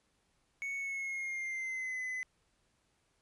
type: tone with pitch glide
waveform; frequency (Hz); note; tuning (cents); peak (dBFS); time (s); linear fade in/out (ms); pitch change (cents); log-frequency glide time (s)
triangle; 2217 to 2021; C#7 to B6; 0 to +39; -34; 0.62-2.23; 0; -161; 0.77-2
effects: pink hiss -75 dBFS RMS until 3.21 s + resampled to 24000 Hz